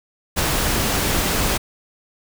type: noise with ADSR envelope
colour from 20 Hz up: pink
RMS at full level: -18 dBFS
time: 0.36-1.58 s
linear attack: 27 ms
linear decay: 17 ms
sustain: -2 dB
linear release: 14 ms
effects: none